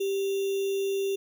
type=tone with sample-and-hold; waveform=sine; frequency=392 Hz; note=G4; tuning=in tune; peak=-25 dBFS; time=0-1.16 s; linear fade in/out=10 ms; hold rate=3150 Hz; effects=none